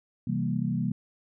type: chord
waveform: sine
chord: C dominant seventh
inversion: none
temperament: equal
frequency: 130.81 / 164.81 / 196 / 233.1 Hz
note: C3 / E3 / G3 / Bb3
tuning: 0 / 0 / 0 / 0 cents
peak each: -31 dBFS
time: 0.27-0.92 s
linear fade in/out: 5 ms
effects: none